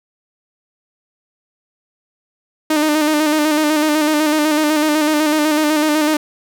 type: tone with vibrato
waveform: sawtooth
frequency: 304.5 Hz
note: D#4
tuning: 37 cents flat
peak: -9 dBFS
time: 2.7-6.17 s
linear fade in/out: 5 ms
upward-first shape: square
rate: 8 Hz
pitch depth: 38 cents each way
effects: none